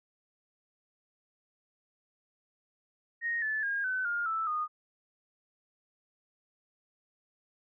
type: tone with pitch steps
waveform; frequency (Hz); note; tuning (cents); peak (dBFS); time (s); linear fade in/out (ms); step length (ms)
sine; 1864.7 / 1739.8 / 1623.3 / 1514.6 / 1413.2 / 1318.5 / 1230.2; A#6 / A6 / G#6 / F#6 / F6 / E6 / D#6; 0 / -20 / -40 / +40 / +20 / 0 / -20; -29; 3.21-4.68; 50; 210
effects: none